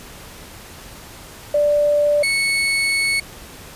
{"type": "tone pair in turn", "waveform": ["sine", "35% pulse"], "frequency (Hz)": [587.3, 2208], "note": ["D5", "C#7"], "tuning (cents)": [0, -7], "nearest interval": "octave + major seventh", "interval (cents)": 2293, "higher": "second", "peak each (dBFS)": [-13, -15], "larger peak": "first", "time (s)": [[1.54, 2.23], [2.23, 3.2]], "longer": "second", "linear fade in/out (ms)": 5, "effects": ["pink hiss -39 dBFS RMS until 3.75 s", "resampled to 32000 Hz"]}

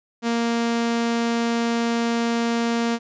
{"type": "tone", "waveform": "sawtooth", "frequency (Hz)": 233.1, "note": "A#3", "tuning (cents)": 0, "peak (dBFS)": -16, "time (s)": [0.22, 2.99], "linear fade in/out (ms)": 50, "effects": ["resampled to 16000 Hz"]}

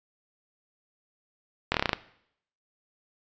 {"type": "slowing click train", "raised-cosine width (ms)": 0.3, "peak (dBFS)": -7, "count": 8, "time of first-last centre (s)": [1.72, 1.932], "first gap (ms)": 23, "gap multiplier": 1.09, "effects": ["noise-tail reverb RT60 0.7 s tail -18 dB re dry", "resampled to 16000 Hz"]}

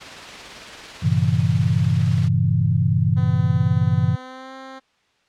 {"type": "noise with tremolo", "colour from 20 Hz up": "white", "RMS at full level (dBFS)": -33, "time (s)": [0, 2.29], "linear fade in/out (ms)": 20, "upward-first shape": "triangle", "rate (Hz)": 18, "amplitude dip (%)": 30}
{"type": "chord", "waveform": "sine", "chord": "G diminished seventh", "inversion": "none", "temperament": "equal with one note detuned", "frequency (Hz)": [98, 116.54, 135.43, 164.81], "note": ["G2", "Bb2", "Db3", "Fb3"], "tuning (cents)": [0, 0, -40, 0], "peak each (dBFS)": -21, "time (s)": [1.02, 4.16], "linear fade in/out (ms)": 20}
{"type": "tone with pitch glide", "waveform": "10% pulse", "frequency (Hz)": [253, 264.7], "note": ["B3", "C4"], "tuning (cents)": [42, 20], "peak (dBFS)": -27, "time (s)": [3.16, 4.8], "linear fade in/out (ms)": 20, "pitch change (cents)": 78, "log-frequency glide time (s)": [4.1, 4.54]}
{"effects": ["white hiss -63 dBFS RMS until 5.28 s", "low-pass 4000 Hz 12 dB/octave"]}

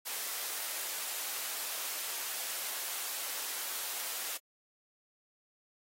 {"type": "high-pass noise", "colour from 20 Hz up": "white", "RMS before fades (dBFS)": -38, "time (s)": [0.05, 4.38], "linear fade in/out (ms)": 20, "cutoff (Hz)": 530, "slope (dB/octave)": 12, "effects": ["AAC 48 kbps"]}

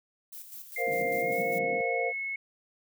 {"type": "noise with tremolo", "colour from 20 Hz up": "violet", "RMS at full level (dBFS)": -43, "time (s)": [0.32, 1.59], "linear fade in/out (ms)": 10, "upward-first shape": "square", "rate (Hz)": 5, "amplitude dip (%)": 50}
{"type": "tone with pitch glide", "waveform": "sine", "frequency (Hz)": [2100, 2189], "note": ["C7", "C#7"], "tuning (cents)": [6, -22], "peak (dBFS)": -31, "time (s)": [0.76, 2.36], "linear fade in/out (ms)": 5, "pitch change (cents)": 72, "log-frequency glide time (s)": [1.16, 1.42]}
{"type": "chord", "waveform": "sine", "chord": "Bb suspended second", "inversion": "none", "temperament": "equal", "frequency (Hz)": [466.2, 523.3, 698.5], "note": ["Bb4", "C5", "F5"], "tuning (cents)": [0, 0, 0], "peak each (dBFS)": -32, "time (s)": [0.77, 2.13], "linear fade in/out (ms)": 50}
{"type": "band-pass noise", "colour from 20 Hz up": "pink", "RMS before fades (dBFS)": -41, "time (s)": [0.87, 1.81], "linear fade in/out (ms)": 0, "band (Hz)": [150, 370], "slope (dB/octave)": 48}
{"effects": []}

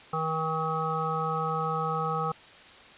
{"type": "harmonic tone", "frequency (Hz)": 159.6, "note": "D#3", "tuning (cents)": 44, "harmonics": [1, 3, 5, 7, 8], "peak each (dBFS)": [-33, -34, -33, -35, -31], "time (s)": [0.13, 2.32], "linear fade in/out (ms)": 5, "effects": ["white hiss -50 dBFS RMS until 2.97 s", "resampled to 8000 Hz"]}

